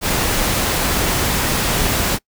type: noise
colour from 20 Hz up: pink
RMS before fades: -18 dBFS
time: 0.01-2.19 s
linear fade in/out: 50 ms
effects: noise-tail reverb RT60 0.1 s tail -24 dB re dry